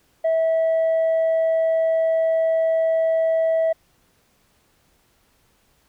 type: tone with tanh clipping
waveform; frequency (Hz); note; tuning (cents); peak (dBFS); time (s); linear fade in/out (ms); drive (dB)
sine; 650; E5; -24; -17; 0.24-3.73; 10; 1
effects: pink hiss -62 dBFS RMS until 5.88 s